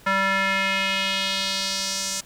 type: tone with band-pass filter sweep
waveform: square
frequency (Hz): 193.9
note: G3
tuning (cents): -19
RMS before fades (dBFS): -24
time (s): 0.06-2.21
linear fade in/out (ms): 10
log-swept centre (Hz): 1500 to 6800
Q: 2
effects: pink hiss -50 dBFS RMS until 2.25 s